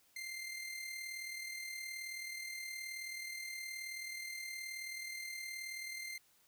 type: tone with amplitude modulation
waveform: sawtooth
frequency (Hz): 2093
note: C7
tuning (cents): 0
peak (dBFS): -37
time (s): 0.16-6.18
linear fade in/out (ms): 5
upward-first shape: sine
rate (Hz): 38.9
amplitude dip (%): 45
effects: white hiss -70 dBFS RMS until 6.47 s